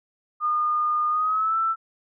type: tone with pitch glide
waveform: sine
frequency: 1219 to 1329.3 Hz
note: D#6 to E6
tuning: -36 to +14 cents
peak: -20 dBFS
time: 0.4-1.76 s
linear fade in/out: 50 ms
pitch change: +150 cents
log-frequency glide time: 1.09-1.57 s
effects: none